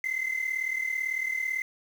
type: tone pair together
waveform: sine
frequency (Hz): 2041 / 2079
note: C7 / C7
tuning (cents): -44 / -12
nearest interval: unison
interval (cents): 32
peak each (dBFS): -29 / -28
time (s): 0.04-1.62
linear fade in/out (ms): 2
effects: tanh soft clip ceiling -24 dBFS + 8-bit